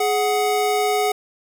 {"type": "tone pair together", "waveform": "square", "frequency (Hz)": [419, 740], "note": ["G#4", "F#5"], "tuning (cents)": [15, 0], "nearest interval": "minor seventh", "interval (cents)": 985, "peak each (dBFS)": -21, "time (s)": [0, 1.12], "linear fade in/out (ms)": 5, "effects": []}